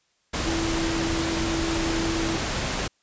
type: tone in noise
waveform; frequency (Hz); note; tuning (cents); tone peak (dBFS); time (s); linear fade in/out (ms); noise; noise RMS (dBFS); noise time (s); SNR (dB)
sine; 329.6; E4; 0; -26; 0.46-2.37; 10; pink; -27; 0.33-2.88; -2
effects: white hiss -68 dBFS RMS until 3.02 s + resampled to 16000 Hz